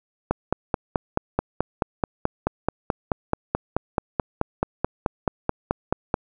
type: click train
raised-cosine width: 1 ms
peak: -6 dBFS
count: 28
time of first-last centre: 0.31-6.142 s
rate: 4.63 Hz
effects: none